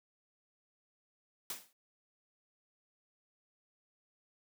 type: noise with exponential decay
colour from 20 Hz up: white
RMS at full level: -37 dBFS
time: 1.5-1.73 s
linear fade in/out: 2 ms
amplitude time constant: 48 ms
effects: high-pass 150 Hz 12 dB/octave